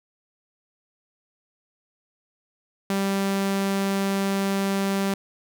sawtooth tone, 196.1 Hz, G3, 1 cent sharp, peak -18 dBFS, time 2.9-5.14 s, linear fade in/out 2 ms, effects none

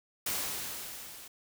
white noise with level ramp, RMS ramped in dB -32 to -49 dBFS, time 0.26-1.28 s, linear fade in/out 5 ms, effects none

